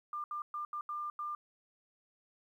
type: tone bursts at uneven times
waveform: sine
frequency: 1197 Hz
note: D6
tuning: 33 cents sharp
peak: -36 dBFS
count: 6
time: 0.13-0.24 / 0.31-0.42 / 0.54-0.65 / 0.73-0.81 / 0.89-1.1 / 1.19-1.35 s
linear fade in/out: 2 ms
effects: 12-bit